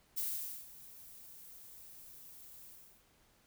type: noise with ADSR envelope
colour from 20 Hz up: violet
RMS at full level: -36 dBFS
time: 0.16-3.05 s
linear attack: 22 ms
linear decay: 470 ms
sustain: -18 dB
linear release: 370 ms
effects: pink hiss -69 dBFS RMS until 3.46 s